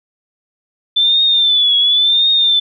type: tone with vibrato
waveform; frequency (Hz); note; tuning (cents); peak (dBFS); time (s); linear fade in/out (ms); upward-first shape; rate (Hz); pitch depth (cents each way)
sine; 3521; A7; 0; -9; 0.96-2.6; 10; triangle; 0.93; 95
effects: none